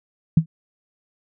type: tone with exponential decay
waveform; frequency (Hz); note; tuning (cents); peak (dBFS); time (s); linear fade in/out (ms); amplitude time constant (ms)
sine; 160.9; E3; -42; -6; 0.37-0.46; 5; 18
effects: none